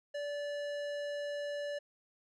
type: tone with tanh clipping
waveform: sine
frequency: 580 Hz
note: D5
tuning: 22 cents flat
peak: -38 dBFS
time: 0.14-1.79 s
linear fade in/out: 10 ms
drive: 17 dB
effects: none